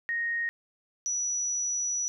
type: tone pair in turn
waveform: sine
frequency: 1864.7 / 5886 Hz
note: A#6 / F#8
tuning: 0 / -10 cents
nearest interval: octave + minor sixth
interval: 1990 cents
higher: second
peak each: -27 dBFS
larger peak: neither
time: 0.09-0.49 / 1.06-2.08 s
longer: second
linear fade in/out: 0 ms
effects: none